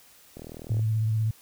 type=click train; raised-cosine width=2 ms; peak=-27 dBFS; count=18; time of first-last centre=0.37-0.794 s; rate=40.1 Hz
type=tone with vibrato; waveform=sine; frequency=110 Hz; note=A2; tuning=in tune; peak=-22 dBFS; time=0.7-1.31 s; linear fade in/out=5 ms; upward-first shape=triangle; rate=16 Hz; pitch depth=38 cents each way
effects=white hiss -55 dBFS RMS until 1.41 s